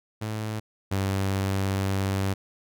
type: tone pair in turn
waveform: sawtooth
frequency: 108 / 97.09 Hz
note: A2 / G2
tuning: -32 / -16 cents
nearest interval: major second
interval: 184 cents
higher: first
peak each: -25 / -20 dBFS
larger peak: second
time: 0.21-0.6 / 0.91-2.34 s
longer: second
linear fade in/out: 10 ms
effects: none